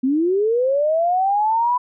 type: linear sweep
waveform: sine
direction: up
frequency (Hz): 249.7 to 1000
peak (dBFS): -15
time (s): 0.03-1.78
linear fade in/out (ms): 10
effects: none